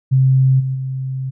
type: tone with level steps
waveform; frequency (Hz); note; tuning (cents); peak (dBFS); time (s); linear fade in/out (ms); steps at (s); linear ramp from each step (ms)
sine; 132; C3; +16; -9 / -17 / -20; 0.11-1.31; 20; 0.59 / 0.74; 20
effects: none